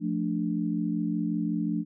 sine chord, D minor, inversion first, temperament equal, 174.61 / 220 / 293.7 Hz, F3 / A3 / D4, 0 / 0 / 0 cents, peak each -30 dBFS, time 0-1.85 s, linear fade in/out 50 ms, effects none

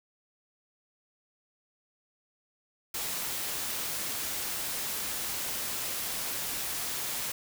white noise, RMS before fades -34 dBFS, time 2.94-7.32 s, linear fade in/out 5 ms, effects none

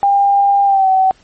sine tone with pitch glide, 800 to 759.5 Hz, G5 to F#5, +35 to +45 cents, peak -8 dBFS, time 0.03-1.11 s, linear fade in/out 0 ms, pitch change -90 cents, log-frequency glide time 0.65-0.88 s, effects pink hiss -50 dBFS RMS until 1.23 s + MP3 32 kbps

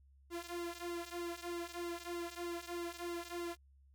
sawtooth tone with flanger, 345.2 Hz, F4, 20 cents flat, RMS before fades -43 dBFS, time 0.3-3.57 s, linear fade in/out 50 ms, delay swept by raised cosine 1.2 to 3 ms, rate 3.2 Hz, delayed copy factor -0.85, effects added 68 Hz sine -62 dBFS peak until 3.94 s

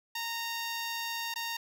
10% pulse tone with dropouts, 925 Hz, A#5, 14 cents flat, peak -25 dBFS, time 0.15-1.57 s, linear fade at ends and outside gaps 5 ms, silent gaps 1.341-1.358 s, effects none

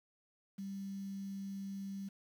sine tone with quantisation, 196 Hz, G3, in tune, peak -40 dBFS, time 0.58-2.09 s, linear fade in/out 10 ms, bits 10, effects none

